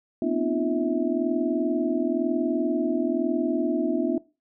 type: tone cluster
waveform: sine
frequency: 240 / 260.1 / 302.1 / 343.1 / 650 Hz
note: B3 / C4 / D4 / F4 / E5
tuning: -49 / -10 / +49 / -31 / -24 cents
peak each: -30 / -28 / -27 / -27 / -32 dBFS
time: 0.22-4.18 s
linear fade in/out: 2 ms
effects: noise-tail reverb RT60 0.3 s tail -21 dB re dry